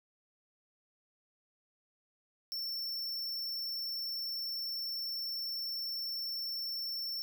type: tone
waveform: square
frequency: 5410 Hz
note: E8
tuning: 44 cents sharp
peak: -36 dBFS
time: 2.52-7.22 s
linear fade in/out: 0 ms
effects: none